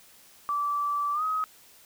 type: tone with pitch glide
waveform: sine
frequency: 1161 to 1266.1 Hz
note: D6 to D#6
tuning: -20 to +30 cents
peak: -25 dBFS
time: 0.49-1.44 s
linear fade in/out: 0 ms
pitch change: +150 cents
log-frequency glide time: 1.13-1.23 s
effects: white hiss -55 dBFS RMS until 1.85 s